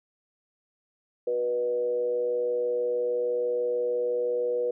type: tone with frequency modulation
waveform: sine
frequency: 486.8 Hz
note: B4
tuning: 25 cents flat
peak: -24 dBFS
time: 1.27-4.71 s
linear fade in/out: 5 ms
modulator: 121 Hz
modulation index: 0.48
effects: none